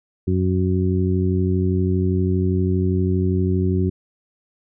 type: harmonic tone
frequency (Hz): 92.5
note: F#2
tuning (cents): 0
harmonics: 1 / 2 / 3 / 4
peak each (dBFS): -19 / -22 / -26 / -24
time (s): 0.27-3.9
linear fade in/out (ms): 10
effects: none